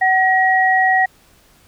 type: tone pair together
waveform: sine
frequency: 753 / 1901.6 Hz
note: F#5 / A#6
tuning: +30 / +34 cents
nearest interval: octave + major third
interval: 1604 cents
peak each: -14 dBFS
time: 0.01-1.06 s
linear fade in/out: 10 ms
effects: pink hiss -52 dBFS RMS until 1.67 s